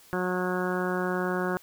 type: harmonic tone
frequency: 182 Hz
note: F#3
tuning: 28 cents flat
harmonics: 1 / 2 / 3 / 4 / 5 / 6 / 7 / 8 / 9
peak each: -31 / -30 / -35 / -37 / -39 / -37 / -40 / -35 / -39 dBFS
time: 0.13-1.57 s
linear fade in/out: 0 ms
effects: white hiss -55 dBFS RMS until 1.62 s